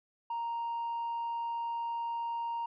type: tone with tanh clipping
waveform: triangle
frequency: 932.3 Hz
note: A#5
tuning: in tune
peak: -33 dBFS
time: 0.3-2.66 s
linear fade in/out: 5 ms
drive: 6 dB
effects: none